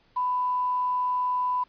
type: tone with quantisation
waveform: sine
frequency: 997 Hz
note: B5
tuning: 16 cents sharp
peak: -23 dBFS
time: 0.16-1.64 s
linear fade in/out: 10 ms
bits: 8
effects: pink hiss -63 dBFS RMS until 1.68 s + resampled to 11025 Hz